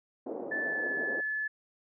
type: band-pass noise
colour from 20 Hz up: pink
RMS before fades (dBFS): -39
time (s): 0.26-1.21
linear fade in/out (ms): 5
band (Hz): 300 to 640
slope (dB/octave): 24
type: tone with pitch glide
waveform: sine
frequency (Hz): 1746 to 1725.9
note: A6 to A6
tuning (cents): -14 to -34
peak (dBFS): -30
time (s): 0.51-1.48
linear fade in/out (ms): 10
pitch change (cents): -20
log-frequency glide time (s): 0.64-0.88
effects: none